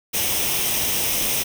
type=noise with comb filter; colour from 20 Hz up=white; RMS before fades=-22 dBFS; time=0.13-1.44 s; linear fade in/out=20 ms; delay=0.34 ms; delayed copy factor=+0.55; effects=none